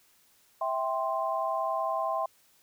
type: chord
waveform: sine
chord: C major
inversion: first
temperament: just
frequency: 654.1 / 784.9 / 1046.5 Hz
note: E5 / G5 / C6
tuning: -14 / +2 / 0 cents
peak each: -31 / -33 / -31 dBFS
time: 0.61-2.26 s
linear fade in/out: 5 ms
effects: white hiss -64 dBFS RMS until 2.62 s